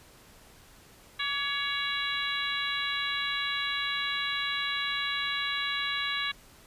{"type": "harmonic tone with a mistuned harmonic", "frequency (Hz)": 560, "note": "C#5", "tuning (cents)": 18, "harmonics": [2, 3, 4, 5, 6, 7], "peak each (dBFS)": [-37, -34, -35, -38, -36, -35], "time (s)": [1.19, 6.32], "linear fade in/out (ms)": 10, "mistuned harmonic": 2, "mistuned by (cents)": 42, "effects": ["pink hiss -55 dBFS RMS until 6.66 s", "resampled to 32000 Hz"]}